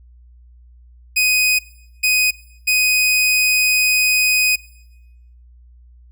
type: tone bursts at uneven times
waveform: sawtooth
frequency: 2500 Hz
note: D#7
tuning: 8 cents sharp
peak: -10 dBFS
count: 3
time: 1.16-1.59 / 2.03-2.31 / 2.67-4.56 s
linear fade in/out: 10 ms
effects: noise-tail reverb RT60 0.9 s tail -20 dB re dry + added 60 Hz sine -43 dBFS peak until 6.11 s

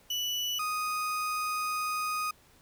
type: tone pair in turn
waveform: 35% pulse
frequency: 2960 / 1244.5 Hz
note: F#7 / D#6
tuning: 0 / 0 cents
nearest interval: octave + minor third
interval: 1500 cents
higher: first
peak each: -28 dBFS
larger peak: neither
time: 0.1-0.59 / 0.59-2.31 s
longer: second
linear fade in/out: 5 ms
effects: pink hiss -61 dBFS RMS until 2.61 s

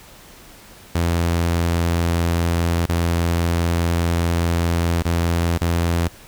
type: tone with dropouts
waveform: sawtooth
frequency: 84.9 Hz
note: F2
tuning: 48 cents flat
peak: -13 dBFS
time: 0.95-6.08 s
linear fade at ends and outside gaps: 5 ms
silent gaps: 2.86-2.889 / 5.023-5.052 / 5.577-5.611 s
effects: pink hiss -44 dBFS RMS until 6.27 s

